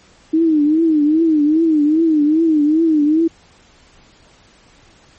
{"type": "tone with vibrato", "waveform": "sine", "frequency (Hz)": 311.1, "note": "D#4", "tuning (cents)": 0, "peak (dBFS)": -10, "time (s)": [0.33, 3.28], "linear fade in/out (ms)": 10, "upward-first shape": "triangle", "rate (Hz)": 2.5, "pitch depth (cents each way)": 130, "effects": ["pink hiss -49 dBFS RMS until 5.18 s", "MP3 32 kbps"]}